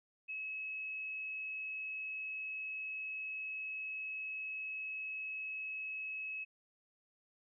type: tone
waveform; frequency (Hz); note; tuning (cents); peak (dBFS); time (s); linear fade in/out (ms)
sine; 2575; E7; -41; -39; 0.28-6.45; 20
effects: none